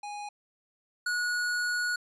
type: tone pair in turn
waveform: square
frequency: 826 / 1457 Hz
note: G#5 / F#6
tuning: -10 / -27 cents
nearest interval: minor seventh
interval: 983 cents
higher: second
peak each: -37 / -28 dBFS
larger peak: second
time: 0.03-0.29 / 1.06-1.96 s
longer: second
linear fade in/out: 5 ms
effects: resampled to 22050 Hz